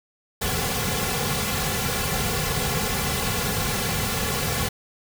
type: noise with comb filter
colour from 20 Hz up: pink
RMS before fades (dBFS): -25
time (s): 0.41-4.69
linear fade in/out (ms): 10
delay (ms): 3.2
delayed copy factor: -1
effects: none